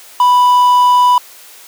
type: tone with quantisation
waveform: triangle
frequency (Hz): 987.8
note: B5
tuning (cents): 0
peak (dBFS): -4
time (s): 0.2-1.18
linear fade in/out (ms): 2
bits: 5
effects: white hiss -38 dBFS RMS until 1.67 s + high-pass 400 Hz 12 dB/octave